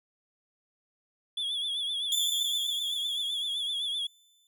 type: tone with vibrato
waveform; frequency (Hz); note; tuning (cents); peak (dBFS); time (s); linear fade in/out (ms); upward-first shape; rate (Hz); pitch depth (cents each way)
triangle; 3400; G#7; +40; -28; 1.37-4.07; 5; triangle; 7.8; 85
type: tone with exponential decay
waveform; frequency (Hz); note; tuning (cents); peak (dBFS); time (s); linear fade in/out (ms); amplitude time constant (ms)
sawtooth; 3520; A7; 0; -22; 2.12-4.47; 1; 510
effects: none